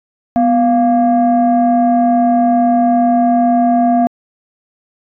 sine tone pair together, 246.3 / 696.6 Hz, B3 / F5, -5 / -5 cents, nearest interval octave + tritone, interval 1800 cents, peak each -10 dBFS, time 0.36-4.07 s, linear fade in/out 0 ms, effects tanh soft clip ceiling -4 dBFS

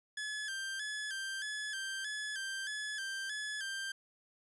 sawtooth tone with vibrato, 1640 Hz, G#6, 22 cents flat, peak -34 dBFS, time 0.17-3.92 s, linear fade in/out 5 ms, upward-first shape square, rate 1.6 Hz, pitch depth 70 cents each way, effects resampled to 24000 Hz + 11-bit

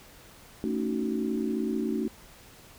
sine chord, D# half-diminished seventh, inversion second, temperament just, 224 / 280 / 311.1 / 373.4 Hz, A3 / C#4 / D#4 / F#4, +31 / +18 / 0 / +16 cents, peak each -30 / -33 / -33 / -33 dBFS, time 0.64-2.08 s, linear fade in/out 0 ms, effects pink hiss -52 dBFS RMS until 2.78 s

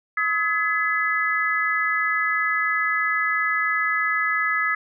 sine tone cluster, 1277 / 1697 / 2014 Hz, D#6 / G#6 / B6, +45 / +37 / +33 cents, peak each -24 dBFS, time 0.17-4.75 s, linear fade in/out 5 ms, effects none

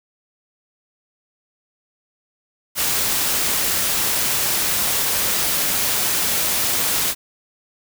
white noise, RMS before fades -20 dBFS, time 2.75-7.15 s, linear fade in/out 50 ms, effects none

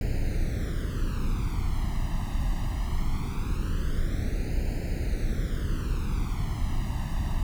brown noise with flanger, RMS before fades -27 dBFS, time 0.01-7.43 s, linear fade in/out 2 ms, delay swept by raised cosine 0.43 to 1.06 ms, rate 0.21 Hz, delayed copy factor +1, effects none

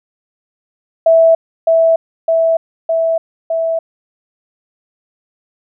sine tone with echo, 656 Hz, E5, 9 cents flat, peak -5 dBFS, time 1.06-1.35 s, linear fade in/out 5 ms, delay 610 ms, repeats 4, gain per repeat -2 dB, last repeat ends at 3.79 s, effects none

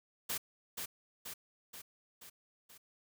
white noise with echo, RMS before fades -37 dBFS, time 0.29-0.38 s, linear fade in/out 10 ms, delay 480 ms, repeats 5, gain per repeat -4 dB, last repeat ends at 2.78 s, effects none

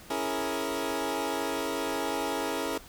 20% pulse chord, A# half-diminished seventh, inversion first, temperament equal, 277.2 / 329.6 / 415.3 / 466.2 Hz, C#4 / E4 / G#4 / A#4, 0 / 0 / 0 / 0 cents, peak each -30 dBFS, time 0.1-2.78 s, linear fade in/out 5 ms, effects pink hiss -50 dBFS RMS until 2.88 s

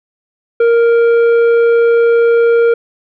triangle tone with tanh clipping, 466.2 Hz, A#4, in tune, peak -8 dBFS, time 0.6-2.74 s, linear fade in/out 5 ms, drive 12 dB, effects none

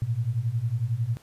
sine beating tone pair, 110 / 121 Hz, A2 / B2, 0 / -35 cents, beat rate 11 Hz, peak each -28 / -26 dBFS, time 0.02-1.17 s, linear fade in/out 0 ms, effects pink hiss -57 dBFS RMS until 1.22 s + resampled to 32000 Hz

